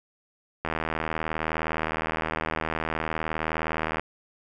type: click train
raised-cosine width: 0.5 ms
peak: -12 dBFS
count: 267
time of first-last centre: 0.65-3.996 s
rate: 79.5 Hz
effects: none